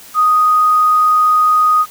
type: tone with quantisation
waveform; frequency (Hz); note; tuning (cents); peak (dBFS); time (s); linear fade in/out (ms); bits
sine; 1244.5; D#6; 0; -8; 0.14-1.86; 50; 6
effects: white hiss -38 dBFS RMS until 1.9 s